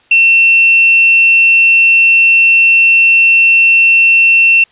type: tone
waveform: sine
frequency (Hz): 2700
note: E7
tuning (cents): +41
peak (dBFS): -4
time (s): 0.11-4.64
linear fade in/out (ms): 5
effects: white hiss -49 dBFS RMS until 4.71 s + resampled to 8000 Hz